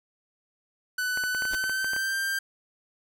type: tone with pitch glide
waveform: 45% pulse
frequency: 1496 to 1574.9 Hz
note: F#6 to G6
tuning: +19 to +8 cents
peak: -26 dBFS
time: 0.98-2.39 s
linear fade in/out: 5 ms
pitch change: +89 cents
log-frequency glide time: 1.28-2.14 s
type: clicks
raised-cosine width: 0.5 ms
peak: -22 dBFS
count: 11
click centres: 1.174 / 1.238 / 1.348 / 1.422 / 1.453 / 1.535 / 1.64 / 1.696 / 1.845 / 1.934 / 1.964 s
type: noise with exponential growth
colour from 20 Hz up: pink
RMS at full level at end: -31 dBFS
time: 1.46-1.55 s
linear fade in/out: 2 ms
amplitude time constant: 18 ms
effects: none